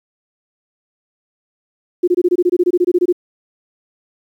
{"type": "tone bursts", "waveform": "sine", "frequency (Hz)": 356, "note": "F4", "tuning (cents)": 33, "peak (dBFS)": -9, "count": 16, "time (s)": [2.03, 3.127], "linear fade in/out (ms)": 10, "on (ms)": 47, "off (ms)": 23, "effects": ["8-bit"]}